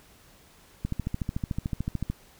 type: click train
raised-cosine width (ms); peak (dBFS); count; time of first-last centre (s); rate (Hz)
5; -16; 18; 0.85-2.1; 13.6
effects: pink hiss -56 dBFS RMS until 2.39 s